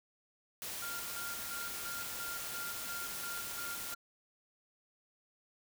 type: noise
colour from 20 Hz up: white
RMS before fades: -42 dBFS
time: 0.62-3.94 s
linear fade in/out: 0 ms
type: tone with tremolo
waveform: triangle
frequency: 1396.9 Hz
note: F6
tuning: in tune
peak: -40 dBFS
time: 0.82-3.95 s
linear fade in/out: 5 ms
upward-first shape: square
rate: 2.9 Hz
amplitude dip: 65%
effects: none